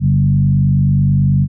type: tone with frequency modulation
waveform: sine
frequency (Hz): 138.59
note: C#3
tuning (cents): 0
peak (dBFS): -9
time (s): 0-1.48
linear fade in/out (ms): 50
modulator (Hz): 49.3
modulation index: 0.99
effects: none